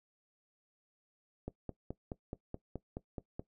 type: click train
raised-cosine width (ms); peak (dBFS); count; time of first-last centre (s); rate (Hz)
2; -26; 10; 1.48-3.395; 4.7
effects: noise-tail reverb RT60 0.1 s tail -18 dB re dry